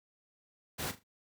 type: noise with echo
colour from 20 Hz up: pink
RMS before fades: -36 dBFS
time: 0.78-0.92 s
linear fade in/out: 20 ms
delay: 39 ms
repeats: 3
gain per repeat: -12 dB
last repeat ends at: 1.037 s
effects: high-pass 80 Hz 12 dB/octave